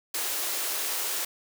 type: high-pass noise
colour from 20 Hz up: white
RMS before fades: -30 dBFS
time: 0.14-1.25 s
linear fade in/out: 5 ms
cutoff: 310 Hz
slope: 48 dB/octave
effects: none